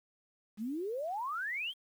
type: exponential sweep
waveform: sine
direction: up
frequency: 199.5 to 3322 Hz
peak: -34 dBFS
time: 0.57-1.74 s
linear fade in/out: 50 ms
effects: 10-bit